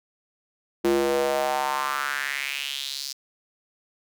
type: tone with high-pass filter sweep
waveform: square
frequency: 69.3 Hz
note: C#2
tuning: in tune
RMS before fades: -26 dBFS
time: 0.84-3.13 s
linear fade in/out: 10 ms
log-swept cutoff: 320 to 5100 Hz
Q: 3.8
effects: none